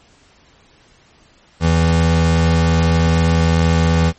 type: tone pair together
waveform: square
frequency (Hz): 82.53 / 164.81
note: E2 / E3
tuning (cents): +3 / 0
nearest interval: octave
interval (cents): 1197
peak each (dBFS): -15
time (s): 1.6-4.13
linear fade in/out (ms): 50
effects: pink hiss -51 dBFS RMS until 4.18 s + MP3 32 kbps